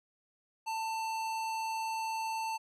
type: tone with hard clipping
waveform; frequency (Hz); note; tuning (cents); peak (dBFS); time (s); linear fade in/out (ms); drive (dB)
sine; 891; A5; +22; -35; 0.66-2.58; 20; 17
effects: none